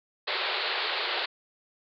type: band-pass noise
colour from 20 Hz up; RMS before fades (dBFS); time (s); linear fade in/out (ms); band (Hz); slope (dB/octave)
white; -30; 0.27-1.26; 10; 350 to 4500; 96
effects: none